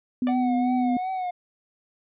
sine tone, 250.6 Hz, B3, 25 cents sharp, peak -21 dBFS, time 0.22-0.97 s, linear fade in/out 2 ms
sawtooth tone with exponential decay, 587.3 Hz, D5, in tune, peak -24 dBFS, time 0.27-0.39 s, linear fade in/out 1 ms, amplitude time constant 26 ms
triangle tone with vibrato, 737 Hz, F#5, 7 cents flat, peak -24 dBFS, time 0.28-1.31 s, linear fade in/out 10 ms, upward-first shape triangle, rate 2.7 Hz, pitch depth 61 cents each way
effects resampled to 8000 Hz

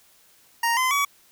25% pulse tone with pitch steps, 932 / 1028.2 / 1134.2 Hz, A#5 / C6 / C#6, -1 / -31 / +39 cents, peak -16 dBFS, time 0.63-1.05 s, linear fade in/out 5 ms, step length 140 ms, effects white hiss -57 dBFS RMS until 1.31 s

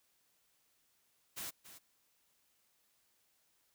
white noise with echo, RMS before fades -43 dBFS, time 1.36-1.51 s, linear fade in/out 20 ms, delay 280 ms, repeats 1, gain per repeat -12 dB, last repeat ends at 1.79 s, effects white hiss -75 dBFS RMS until 3.74 s

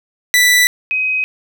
sawtooth / sine tone pair in turn, 1975.5 / 2524 Hz, B6 / D#7, 0 / +24 cents, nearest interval major third, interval 424 cents, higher second, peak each -5 / -14 dBFS, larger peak first, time 0.34-0.67 / 0.91-1.24 s, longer neither, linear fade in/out 0 ms, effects none

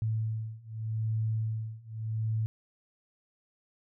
sine beating tone pair, 110 / 110.83 Hz, A2 / A2, 0 / +13 cents, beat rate 0.83 Hz, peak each -33 / -32 dBFS, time 0.02-2.46 s, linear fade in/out 0 ms, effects none

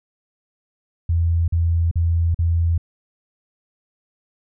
sine tone bursts, 84 Hz, E2, 33 cents sharp, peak -15 dBFS, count 4, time 1.09-2.779 s, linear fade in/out 5 ms, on 390 ms, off 43 ms, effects none

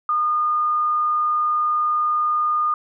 sine tone, 1220 Hz, D#6, 34 cents flat, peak -17 dBFS, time 0.09-2.74 s, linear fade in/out 2 ms, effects none

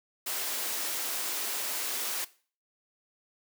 white high-pass noise, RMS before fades -33 dBFS, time 0.26-2.25 s, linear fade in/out 10 ms, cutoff 280 Hz, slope 24 dB/octave, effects noise-tail reverb RT60 0.4 s tail -18 dB re dry

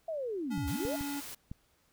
sine linear two-way sweep, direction down then up, 673 to 60 to 673 Hz, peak -33 dBFS, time 0.08-0.96 s, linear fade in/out 5 ms, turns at 0.68 s
square tone, 284 Hz, C#4, 42 cents sharp, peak -36 dBFS, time 0.5-1.21 s, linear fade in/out 20 ms
clicks, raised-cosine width 5 ms, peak -28 dBFS, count 4, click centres 0.579 / 0.852 / 1.01 / 1.515 s
white noise, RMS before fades -44 dBFS, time 0.67-1.35 s, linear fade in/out 10 ms
effects pink hiss -70 dBFS RMS until 1.92 s

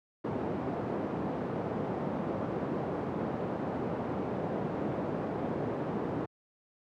pink band-pass noise, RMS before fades -34 dBFS, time 0.24-6.26 s, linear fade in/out 10 ms, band 160 to 690 Hz, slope 12 dB/octave, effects high-pass 80 Hz 12 dB/octave

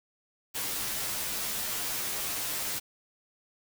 white noise with comb filter, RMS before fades -33 dBFS, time 0.54-2.8 s, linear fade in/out 20 ms, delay 12 ms, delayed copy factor -0.95, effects none

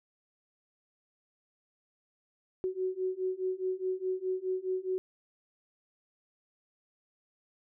sine beating tone pair, 370.2 / 375 Hz, F#4 / F#4, +1 / +23 cents, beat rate 4.8 Hz, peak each -34 / -33 dBFS, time 2.64-4.98 s, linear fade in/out 0 ms, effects none

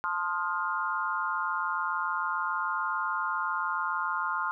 sine chord, F dominant seventh, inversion first, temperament equal with one note detuned, 880 / 1046.5 / 1244.5 / 1411.5 Hz, A5 / C6 / Eb6 / F6, 0 / 0 / 0 / +18 cents, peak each -36 / -32 / -34 / -32 dBFS, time 0.04-4.51 s, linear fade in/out 0 ms, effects none

